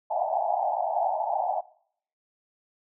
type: band-pass noise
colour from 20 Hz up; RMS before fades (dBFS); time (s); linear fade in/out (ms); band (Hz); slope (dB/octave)
white; -27; 0.1-1.61; 10; 630 to 870; 96
effects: noise-tail reverb RT60 0.6 s tail -20 dB re dry